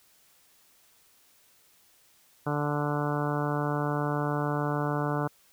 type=harmonic tone; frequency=146.83 Hz; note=D3; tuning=in tune; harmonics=1 / 2 / 3 / 4 / 5 / 6 / 7 / 8 / 9 / 10; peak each=-30 / -33 / -35 / -36 / -37 / -38 / -38 / -39 / -40 / -40 dBFS; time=2.46-5.28 s; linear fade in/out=10 ms; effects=white hiss -62 dBFS RMS until 5.52 s